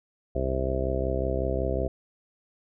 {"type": "harmonic tone", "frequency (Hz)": 65.41, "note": "C2", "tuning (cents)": 0, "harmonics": [1, 2, 3, 4, 5, 6, 7, 8, 9, 10], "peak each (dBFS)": [-29, -34, -40, -37, -37, -32, -39, -32, -41, -33], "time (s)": [0.35, 1.88], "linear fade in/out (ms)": 5, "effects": []}